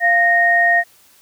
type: tone pair together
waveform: sine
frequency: 693 / 1857 Hz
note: F5 / A#6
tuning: -14 / -7 cents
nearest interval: octave + perfect fourth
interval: 1707 cents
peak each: -16 / -12 dBFS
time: 0-0.84 s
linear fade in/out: 50 ms
effects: white hiss -51 dBFS RMS until 1.21 s